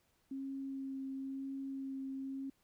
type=tone with vibrato; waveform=sine; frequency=269.7 Hz; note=C#4; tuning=47 cents flat; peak=-39 dBFS; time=0.31-2.5 s; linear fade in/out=5 ms; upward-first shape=sine; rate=0.99 Hz; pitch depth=11 cents each way; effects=pink hiss -75 dBFS RMS until 2.63 s